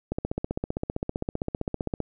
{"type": "click train", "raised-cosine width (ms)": 2, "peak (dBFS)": -14, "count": 30, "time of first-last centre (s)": [0.12, 2.003], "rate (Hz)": 15.4, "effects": []}